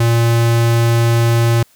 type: tone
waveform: square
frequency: 116.54 Hz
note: A#2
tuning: in tune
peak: -11 dBFS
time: 0-1.63 s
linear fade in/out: 5 ms
effects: white hiss -52 dBFS RMS until 1.75 s